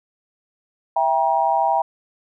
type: chord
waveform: sine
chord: E diminished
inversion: none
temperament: just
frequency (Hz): 659.3 / 791.1 / 949.3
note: E5 / G5 / Bb5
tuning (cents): 0 / +16 / +31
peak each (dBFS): -22 / -19 / -20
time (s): 0.96-1.82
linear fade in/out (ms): 5
effects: none

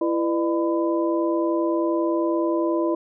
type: tone cluster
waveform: sine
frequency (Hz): 334.8 / 492.1 / 602 / 1004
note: E4 / B4 / D5 / B5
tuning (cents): +27 / -6 / +43 / +28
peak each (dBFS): -21 / -30 / -26 / -30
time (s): 0.01-2.95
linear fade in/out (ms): 5
effects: none

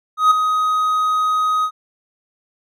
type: tone with ADSR envelope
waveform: triangle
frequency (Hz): 1256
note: D#6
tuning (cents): +16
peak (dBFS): -5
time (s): 0.17-1.71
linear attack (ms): 140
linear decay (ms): 8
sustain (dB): -8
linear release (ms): 70
effects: none

